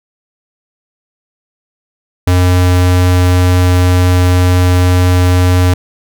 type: tone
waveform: square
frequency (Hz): 90.2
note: F#2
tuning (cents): -44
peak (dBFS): -7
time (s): 2.27-5.74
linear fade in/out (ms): 5
effects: none